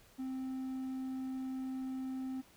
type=tone; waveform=triangle; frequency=261.6 Hz; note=C4; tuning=in tune; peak=-35 dBFS; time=0.18-2.42 s; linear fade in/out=20 ms; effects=pink hiss -63 dBFS RMS until 2.56 s